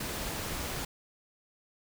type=noise; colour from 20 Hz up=pink; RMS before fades=-36 dBFS; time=0-0.85 s; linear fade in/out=5 ms; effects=none

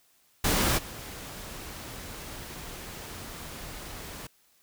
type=noise with level steps; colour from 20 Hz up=pink; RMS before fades=-25 / -41 dBFS; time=0.44-4.27 s; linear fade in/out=5 ms; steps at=0.77 s; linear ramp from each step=20 ms; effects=white hiss -65 dBFS RMS until 4.62 s

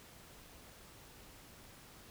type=silence; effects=pink hiss -57 dBFS RMS until 2.1 s

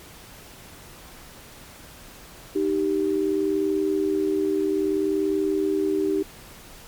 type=tone pair together; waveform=sine; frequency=309.4 / 390 Hz; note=D#4 / G4; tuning=-10 / -9 cents; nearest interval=major third; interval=401 cents; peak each=-24 / -22 dBFS; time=2.55-6.23 s; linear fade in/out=10 ms; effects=pink hiss -45 dBFS RMS until 6.87 s + MP3 96 kbps

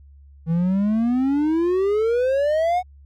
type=exponential sweep; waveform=triangle; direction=up; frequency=160.1 to 743 Hz; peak=-15 dBFS; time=0.46-2.83 s; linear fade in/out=50 ms; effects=added 70 Hz sine -44 dBFS peak until 3.05 s

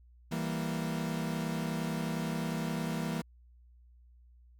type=chord; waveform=40% pulse; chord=E diminished; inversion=none; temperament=equal; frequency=164.81 / 196 / 233.1 Hz; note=E3 / G3 / Bb3; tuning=0 / 0 / 0 cents; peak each=-34 / -39 / -36 dBFS; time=0.31-3.22 s; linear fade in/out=10 ms; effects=added 60 Hz sine -56 dBFS peak until 4.59 s

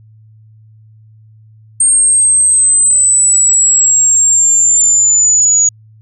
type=linear sweep; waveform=sine; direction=down; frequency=8600 to 6780 Hz; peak=-6 dBFS; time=1.8-5.69 s; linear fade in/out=5 ms; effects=added 109 Hz sine -39 dBFS peak until 6.01 s

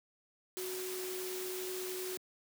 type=tone in noise; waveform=sine; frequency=370 Hz; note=F#4; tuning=in tune; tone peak=-39 dBFS; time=0.57-2.17 s; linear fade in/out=0 ms; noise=white; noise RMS=-43 dBFS; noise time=0.57-2.17 s; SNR=+1 dB; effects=high-pass 200 Hz 12 dB/octave

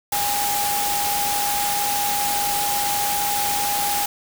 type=tone in noise; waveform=sine; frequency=818 Hz; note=G#5; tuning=26 cents flat; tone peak=-23 dBFS; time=0.12-4.06 s; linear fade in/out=5 ms; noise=white; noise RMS=-24 dBFS; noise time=0.12-4.06 s; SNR=-2 dB; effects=none

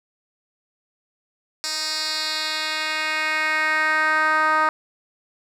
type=tone with band-pass filter sweep; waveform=10% pulse; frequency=311.1 Hz; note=D#4; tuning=in tune; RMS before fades=-22 dBFS; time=1.64-4.69 s; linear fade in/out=0 ms; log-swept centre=5700 to 1200 Hz; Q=2.2; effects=none

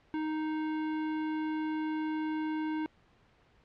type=tone with hard clipping; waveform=sine; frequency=311.1 Hz; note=D#4; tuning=in tune; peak=-33 dBFS; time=0.14-2.86 s; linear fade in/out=0 ms; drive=16 dB; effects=pink hiss -65 dBFS RMS until 3.64 s + low-pass 3000 Hz 12 dB/octave

